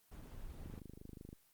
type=noise; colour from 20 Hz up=brown; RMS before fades=-49 dBFS; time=0.11-0.8 s; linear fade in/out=10 ms
type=click train; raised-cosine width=3 ms; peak=-37 dBFS; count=18; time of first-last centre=0.66-1.329 s; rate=25.4 Hz
effects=white hiss -71 dBFS RMS until 1.53 s + Opus 24 kbps